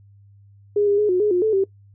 sine tone with pitch steps, 412.1 / 405.3 / 419.7 / 363.8 / 419.3 / 357.6 / 436.5 / 387.8 Hz, G#4 / G#4 / G#4 / F#4 / G#4 / F4 / A4 / G4, -13 / -42 / +18 / -29 / +17 / +41 / -14 / -19 cents, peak -15 dBFS, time 0.76-1.64 s, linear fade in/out 5 ms, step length 110 ms, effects noise-tail reverb RT60 0.1 s tail -20 dB re dry + added 100 Hz sine -47 dBFS peak until 1.94 s

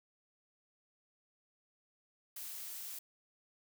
blue noise, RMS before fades -45 dBFS, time 2.36-2.99 s, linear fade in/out 5 ms, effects none

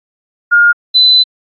sine tone pair in turn, 1419 / 4014 Hz, F6 / B7, +27 / +27 cents, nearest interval octave + tritone, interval 1800 cents, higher second, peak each -4 dBFS, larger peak neither, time 0.51-0.73 / 0.94-1.24 s, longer second, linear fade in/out 20 ms, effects AAC 64 kbps

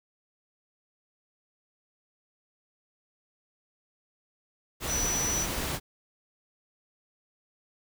sine tone in noise, 5920 Hz, F#8, in tune, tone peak -28 dBFS, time 4.87-5.47 s, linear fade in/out 50 ms, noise pink, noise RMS -32 dBFS, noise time 4.8-5.8 s, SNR +1 dB, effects none

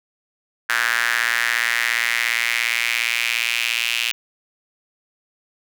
square tone with high-pass filter sweep, 58.6 Hz, A#1, 10 cents sharp, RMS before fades -21 dBFS, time 0.69-4.12 s, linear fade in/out 5 ms, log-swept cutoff 1600 to 2700 Hz, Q 4.1, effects none

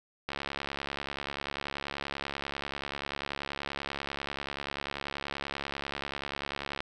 click train, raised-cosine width 0.3 ms, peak -18 dBFS, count 459, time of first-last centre 0.29-6.805 s, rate 70.3 Hz, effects none

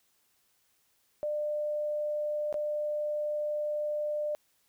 sine tone with dropouts, 598 Hz, D5, 31 cents sharp, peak -29 dBFS, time 1.23-4.35 s, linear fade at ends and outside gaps 0 ms, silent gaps 2.527-2.542 s, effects white hiss -71 dBFS RMS until 4.68 s

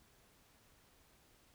silence, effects pink hiss -68 dBFS RMS until 1.54 s

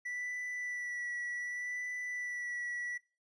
triangle tone with vibrato, 1962 Hz, B6, 12 cents flat, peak -35 dBFS, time 0.05-2.98 s, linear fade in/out 10 ms, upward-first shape sine, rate 0.66 Hz, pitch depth 20 cents each way, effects noise-tail reverb RT60 0.3 s tail -21 dB re dry + resampled to 22050 Hz

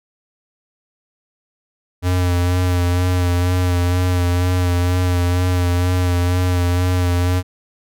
square tone with vibrato, 89.4 Hz, F2, 41 cents sharp, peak -15 dBFS, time 2.02-7.43 s, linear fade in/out 50 ms, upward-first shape sine, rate 2.1 Hz, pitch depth 28 cents each way, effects none

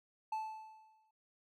triangle tone with exponential decay, 874 Hz, A5, 12 cents flat, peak -32 dBFS, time 0.32-1.11 s, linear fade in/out 5 ms, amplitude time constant 170 ms, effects none

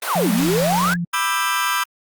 pink high-pass noise, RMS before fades -26 dBFS, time 0.02-0.94 s, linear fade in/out 5 ms, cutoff 550 Hz, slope 24 dB/octave
sine exponential two-way sweep, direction down then up, 1760 to 200.8 to 1760 Hz, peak -17 dBFS, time 0.06-0.97 s, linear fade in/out 50 ms, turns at 0.32 s
sine tone with vibrato, 173.6 Hz, F3, 10 cents flat, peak -20 dBFS, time 0.15-1.05 s, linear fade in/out 10 ms, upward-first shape triangle, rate 1.8 Hz, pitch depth 67 cents each way
sawtooth chord, E minor seventh, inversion second, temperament just, 988.9 / 1186.7 / 1318.5 / 1582.2 Hz, B5 / D6 / E6 / G6, +2 / +18 / 0 / +16 cents, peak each -20 dBFS, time 1.13-1.84 s, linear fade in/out 10 ms
effects Opus 32 kbps

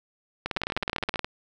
two click trains, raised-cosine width 0.3 ms, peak -12 / -11 dBFS, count 16 / 10, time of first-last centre 0.46-1.245 / 0.57-1.158 s, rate 19.1 / 15.3 Hz, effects none

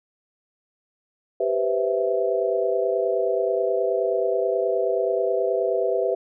sine chord, C major seventh, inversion second, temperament equal, 392 / 493.9 / 523.3 / 659.3 Hz, G4 / B4 / C5 / E5, 0 / 0 / 0 / 0 cents, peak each -25 / -24 / -29 / -25 dBFS, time 1.4-6.15 s, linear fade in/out 5 ms, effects none

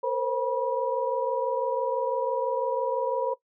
sine tone cluster, 461 / 507 / 527 / 969 Hz, A#4 / B4 / C5 / B5, -19 / +45 / +12 / -33 cents, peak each -29 / -35 / -28 / -30 dBFS, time 0.03-3.34 s, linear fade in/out 10 ms, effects noise-tail reverb RT60 0.1 s tail -17 dB re dry

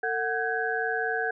sine tone cluster, 450.7 / 736 / 1529 / 1653 Hz, A4 / F#5 / G6 / G#6, +42 / -9 / -44 / -9 cents, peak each -31 dBFS, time 0.03-1.31 s, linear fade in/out 5 ms, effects none

